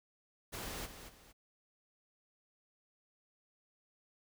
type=noise with echo; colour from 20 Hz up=pink; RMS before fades=-43 dBFS; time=0.52-0.87 s; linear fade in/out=20 ms; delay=230 ms; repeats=2; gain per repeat=-9 dB; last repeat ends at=1.33 s; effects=none